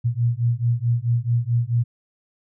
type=beating tone pair; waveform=sine; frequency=116.54 / 121.14 Hz; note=A#2 / B2; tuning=0 / -33 cents; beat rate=4.6 Hz; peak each=-21 dBFS; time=0.04-1.84 s; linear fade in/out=20 ms; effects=none